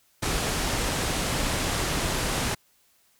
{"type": "low-pass noise", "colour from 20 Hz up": "pink", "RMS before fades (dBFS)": -27, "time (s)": [0.22, 2.55], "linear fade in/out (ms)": 10, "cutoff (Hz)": 11000, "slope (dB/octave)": 24, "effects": ["white hiss -64 dBFS RMS until 3.19 s"]}